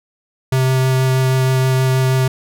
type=tone with vibrato; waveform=square; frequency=130.6 Hz; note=C3; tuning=3 cents flat; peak=-13 dBFS; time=0.52-2.28 s; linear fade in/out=5 ms; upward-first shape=triangle; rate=6.3 Hz; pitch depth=10 cents each way; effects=none